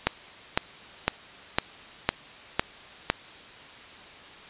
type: click train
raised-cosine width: 0.3 ms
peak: -4 dBFS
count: 7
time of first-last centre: 0.07-3.1 s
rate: 1.98 Hz
effects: white hiss -46 dBFS RMS until 4.49 s + resampled to 8000 Hz